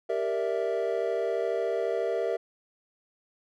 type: chord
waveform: triangle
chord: E half-diminished seventh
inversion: first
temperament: equal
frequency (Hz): 392 / 466.2 / 587.3 / 659.3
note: G4 / Bb4 / D5 / E5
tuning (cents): 0 / 0 / 0 / 0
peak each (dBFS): -30 / -28 / -33 / -29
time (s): 0.09-2.37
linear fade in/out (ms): 10
effects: none